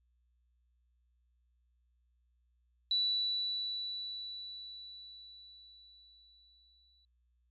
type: tone with exponential decay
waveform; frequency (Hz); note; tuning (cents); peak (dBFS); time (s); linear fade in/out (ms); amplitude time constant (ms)
sine; 3951; B7; 0; -27; 2.91-7.05; 2; 900
effects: added 60 Hz sine -70 dBFS peak until 7.5 s + MP3 48 kbps